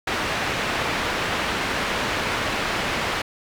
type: low-pass noise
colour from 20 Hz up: white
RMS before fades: -25 dBFS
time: 0.07-3.22 s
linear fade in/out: 5 ms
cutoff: 2300 Hz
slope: 12 dB/octave
effects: none